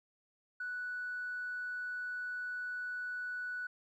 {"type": "tone with tanh clipping", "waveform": "triangle", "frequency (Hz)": 1480, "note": "F#6", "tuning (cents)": 0, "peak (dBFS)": -37, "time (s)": [0.6, 3.67], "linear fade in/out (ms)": 5, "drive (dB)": 4, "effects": []}